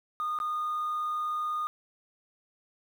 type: tone with dropouts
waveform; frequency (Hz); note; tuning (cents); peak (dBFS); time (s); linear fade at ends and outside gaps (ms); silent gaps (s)
sine; 1226; D#6; -26; -27; 0.2-1.67; 0; 0.388-0.401
effects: tanh soft clip ceiling -26 dBFS + 9-bit